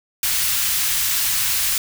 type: band-stop noise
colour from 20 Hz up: white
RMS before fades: -20 dBFS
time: 0.23-1.78 s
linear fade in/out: 2 ms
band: 100 to 1500 Hz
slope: 12 dB/octave
effects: none